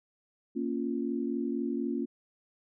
sine chord, Bb minor, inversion none, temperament equal, 233.1 / 277.2 / 349.2 Hz, Bb3 / Db4 / F4, 0 / 0 / 0 cents, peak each -33 / -33 / -35 dBFS, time 0.55-2.06 s, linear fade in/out 20 ms, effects none

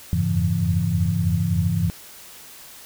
sine tone cluster, 87.1 / 90.5 / 102.8 / 140.5 / 168.5 Hz, F2 / F#2 / G#2 / C#3 / E3, -4 / -38 / -17 / +24 / +38 cents, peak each -27 / -27 / -23 / -28 / -22 dBFS, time 0.13-1.9 s, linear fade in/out 0 ms, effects white hiss -43 dBFS RMS until 2.85 s

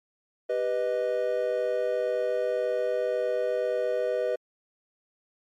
triangle chord, G augmented, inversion none, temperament equal, 392 / 493.9 / 622.3 Hz, G4 / B4 / D#5, 0 / 0 / 0 cents, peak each -31 / -25 / -27 dBFS, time 0.49-4.36 s, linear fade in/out 10 ms, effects MP3 64 kbps

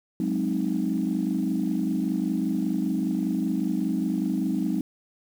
sine chord, Ab dominant seventh, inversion third, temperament equal with one note detuned, 185 / 210.1 / 261.6 / 311.1 Hz, Gb3 / Ab3 / C4 / Eb4, 0 / +20 / 0 / 0 cents, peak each -28 dBFS, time 0.2-4.81 s, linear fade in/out 2 ms, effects tanh soft clip ceiling -15 dBFS + 8-bit

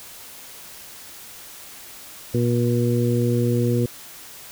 harmonic tone, 120 Hz, B2, 49 cents flat, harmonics 1 / 2 / 3 / 4, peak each -20 / -23 / -25 / -26 dBFS, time 2.34-3.86 s, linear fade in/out 5 ms, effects white hiss -41 dBFS RMS until 4.51 s

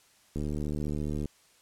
click train, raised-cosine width 3 ms, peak -21 dBFS, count 68, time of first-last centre 0.36-1.257 s, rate 74.7 Hz, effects white hiss -62 dBFS RMS until 1.61 s + low-pass 10000 Hz 12 dB/octave

